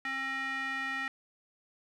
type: tone with band-pass filter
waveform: square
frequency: 268.1 Hz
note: C4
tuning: 42 cents sharp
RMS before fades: -35 dBFS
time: 0.05-1.08 s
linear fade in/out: 2 ms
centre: 1900 Hz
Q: 3.7
effects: none